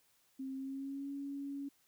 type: tone with pitch glide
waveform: sine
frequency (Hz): 266.1 to 279.7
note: C4 to C#4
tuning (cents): +29 to +16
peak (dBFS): -39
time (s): 0.39-1.69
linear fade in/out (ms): 10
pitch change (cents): +87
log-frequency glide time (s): 0.55-1.1
effects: white hiss -72 dBFS RMS until 1.87 s